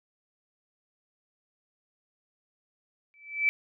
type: tone with exponential growth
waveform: sine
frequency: 2315 Hz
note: D7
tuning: 25 cents flat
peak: -18 dBFS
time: 3.14-3.49 s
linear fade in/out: 0 ms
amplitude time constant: 74 ms
effects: none